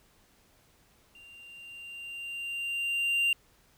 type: tone with level ramp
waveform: triangle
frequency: 2780 Hz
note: F7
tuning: 9 cents flat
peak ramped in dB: -49 to -21 dBFS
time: 1.15-3.33 s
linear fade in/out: 2 ms
effects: pink hiss -64 dBFS RMS until 3.77 s